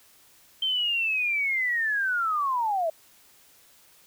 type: linear sweep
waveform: sine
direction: down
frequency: 3136 to 622.3 Hz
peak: -23 dBFS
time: 0.62-2.9 s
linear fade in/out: 5 ms
effects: white hiss -57 dBFS RMS until 4.06 s